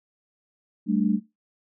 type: chord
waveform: sine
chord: G suspended second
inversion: none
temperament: just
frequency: 196 / 220.5 / 294 Hz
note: G3 / A3 / D4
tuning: 0 / +4 / +2 cents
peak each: -24 / -23 / -26 dBFS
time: 0.86-1.2 s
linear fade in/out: 50 ms
effects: noise-tail reverb RT60 0.2 s tail -18 dB re dry